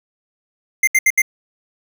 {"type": "tone bursts", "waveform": "square", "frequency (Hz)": 2093, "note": "C7", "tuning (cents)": 0, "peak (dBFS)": -11, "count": 4, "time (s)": [0.83, 1.219], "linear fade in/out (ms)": 5, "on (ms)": 44, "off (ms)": 71, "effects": []}